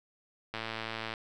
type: click train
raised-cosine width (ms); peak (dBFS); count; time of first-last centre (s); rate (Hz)
0.3; -20; 68; 0.54-1.138; 112
effects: none